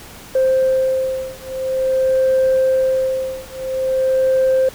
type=beating tone pair; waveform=sine; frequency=523.3 / 523.78 Hz; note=C5 / C5; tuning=0 / +2 cents; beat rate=0.48 Hz; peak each=-16 dBFS; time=0.35-4.69 s; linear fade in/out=5 ms; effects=tanh soft clip ceiling -9 dBFS + pink hiss -38 dBFS RMS until 4.74 s